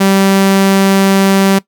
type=tone; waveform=sawtooth; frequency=194.5 Hz; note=G3; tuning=13 cents flat; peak=-3 dBFS; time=0-1.59 s; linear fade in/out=10 ms; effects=noise-tail reverb RT60 0.1 s tail -20 dB re dry